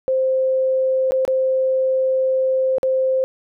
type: tone with dropouts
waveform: sine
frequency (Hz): 523.3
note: C5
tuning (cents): 0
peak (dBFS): -15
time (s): 0.08-3.24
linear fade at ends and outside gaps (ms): 0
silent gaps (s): 1.109-1.12 / 1.251-1.278 / 2.783-2.831
effects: none